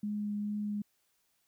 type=tone with vibrato; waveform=sine; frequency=207.7 Hz; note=G#3; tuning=in tune; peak=-32 dBFS; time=0.03-0.82 s; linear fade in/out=5 ms; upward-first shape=triangle; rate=2.3 Hz; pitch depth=11 cents each way; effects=white hiss -75 dBFS RMS until 1.47 s